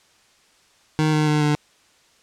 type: tone with pitch steps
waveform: 25% pulse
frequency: 155 / 152.95 / 150.94 / 148.94 Hz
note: D#3 / D#3 / D3 / D3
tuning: -6 / -29 / +48 / +25 cents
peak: -13 dBFS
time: 0.99-1.55 s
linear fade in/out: 0 ms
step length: 140 ms
effects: white hiss -57 dBFS RMS until 2.22 s + low-pass 7000 Hz 12 dB/octave